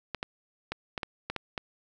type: clicks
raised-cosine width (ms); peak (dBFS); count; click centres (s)
0.3; -16; 8; 0.147 / 0.229 / 0.72 / 0.978 / 1.032 / 1.3 / 1.363 / 1.578
effects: none